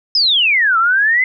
sine exponential two-way sweep, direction down then up, 5230 to 1303 to 2079 Hz, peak -10 dBFS, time 0.15-1.24 s, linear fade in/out 2 ms, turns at 0.78 s, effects none

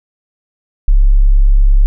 sine tone, 34.39 Hz, C#1, 13 cents flat, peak -4 dBFS, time 0.88-1.86 s, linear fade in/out 0 ms, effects none

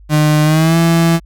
35% pulse tone with pitch glide, 151.9 to 166.61 Hz, D#3 to E3, -41 to +19 cents, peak -7 dBFS, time 0.09-1.2 s, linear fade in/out 50 ms, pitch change +160 cents, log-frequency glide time 0.43-0.77 s, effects added 50 Hz sine -37 dBFS peak until 1.25 s

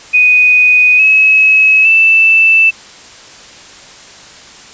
sine tone with pitch steps, 2489 / 2568 / 2649 Hz, D#7 / E7 / E7, 0 / -46 / +8 cents, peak -4 dBFS, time 0.13-2.71 s, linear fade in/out 20 ms, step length 860 ms, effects white hiss -35 dBFS RMS until 4.73 s + resampled to 16000 Hz

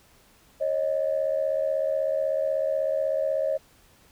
sine tone pair together, 546.1 / 622.3 Hz, C#5 / D#5, -26 / 0 cents, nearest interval major second, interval 226 cents, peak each -25 dBFS, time 0.6-3.58 s, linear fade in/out 20 ms, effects tanh soft clip ceiling -15 dBFS + pink hiss -58 dBFS RMS until 4.11 s

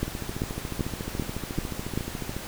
two click trains, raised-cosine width 3 ms, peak -19 / -13 dBFS, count 33 / 6, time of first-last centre 0.08-2.366 / 0.03-1.976 s, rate 14 / 2.57 Hz, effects pink hiss -38 dBFS RMS until 2.47 s

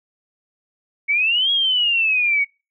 sine exponential two-way sweep, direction up then down, 2217 to 3322 to 2217 Hz, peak -15 dBFS, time 1.08-2.45 s, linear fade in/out 20 ms, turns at 1.51 s, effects noise-tail reverb RT60 0.3 s tail -26 dB re dry

